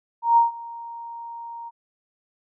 sine tone with ADSR envelope, 932.3 Hz, A#5, in tune, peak -11 dBFS, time 0.22-1.71 s, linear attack 150 ms, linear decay 140 ms, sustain -22 dB, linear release 33 ms, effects none

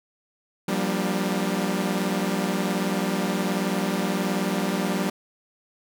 sawtooth tone cluster, 176.9 / 195.6 / 237.1 / 299 Hz, F3 / G3 / A#3 / D4, +23 / -4 / +30 / +31 cents, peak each -25 / -22 / -27 / -28 dBFS, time 0.68-5.1 s, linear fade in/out 5 ms, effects none

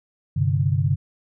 sine chord, G suspended fourth, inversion none, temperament equal, 98 / 130.81 / 146.83 Hz, G2 / C3 / D3, 0 / 0 / 0 cents, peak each -22 dBFS, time 0.36-0.96 s, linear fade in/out 10 ms, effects none

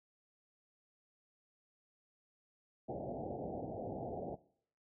white low-pass noise, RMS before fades -42 dBFS, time 2.88-4.36 s, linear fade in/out 20 ms, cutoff 790 Hz, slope 96 dB/octave, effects noise-tail reverb RT60 0.6 s tail -20 dB re dry + high-pass 80 Hz 12 dB/octave

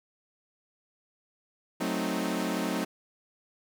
sawtooth chord, F# diminished seventh, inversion none, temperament equal, 185 / 220 / 261.6 / 311.1 Hz, F#3 / A3 / C4 / Eb4, 0 / 0 / 0 / 0 cents, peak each -30 dBFS, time 1.8-2.85 s, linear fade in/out 10 ms, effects none

